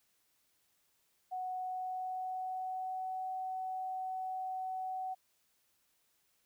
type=tone with pitch glide; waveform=sine; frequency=740 to 750.3 Hz; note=F#5 to F#5; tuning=0 to +24 cents; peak=-36 dBFS; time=1.31-5.15 s; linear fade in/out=20 ms; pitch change=+24 cents; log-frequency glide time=1.54-3.11 s; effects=white hiss -75 dBFS RMS until 6.45 s